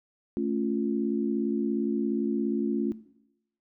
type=chord; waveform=sine; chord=A augmented; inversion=none; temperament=equal; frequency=220 / 277.2 / 349.2 Hz; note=A3 / C#4 / E#4; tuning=0 / 0 / 0 cents; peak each=-30 dBFS; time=0.37-2.92 s; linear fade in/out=0 ms; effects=noise-tail reverb RT60 0.8 s tail -17 dB re dry